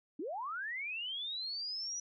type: linear sweep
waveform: sine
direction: up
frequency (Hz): 264 to 5900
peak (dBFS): -37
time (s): 0.19-2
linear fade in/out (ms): 5
effects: none